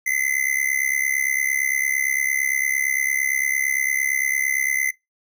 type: tone with amplitude modulation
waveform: square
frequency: 2046 Hz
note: C7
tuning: 39 cents flat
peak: -16 dBFS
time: 0.06-4.91 s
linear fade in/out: 10 ms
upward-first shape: sine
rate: 68.8 Hz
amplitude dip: 80%
effects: noise-tail reverb RT60 0.2 s tail -23 dB re dry